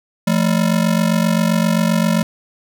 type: ring-modulated tone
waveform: square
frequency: 196 Hz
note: G3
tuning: in tune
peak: -11 dBFS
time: 0.27-2.23 s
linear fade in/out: 2 ms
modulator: 23.8 Hz
effects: none